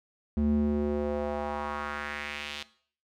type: tone with band-pass filter sweep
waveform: square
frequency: 73.4 Hz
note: D2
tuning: in tune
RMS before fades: -31 dBFS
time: 0.37-2.63 s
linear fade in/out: 0 ms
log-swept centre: 190 to 3500 Hz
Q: 2.1
effects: noise-tail reverb RT60 0.5 s tail -17 dB re dry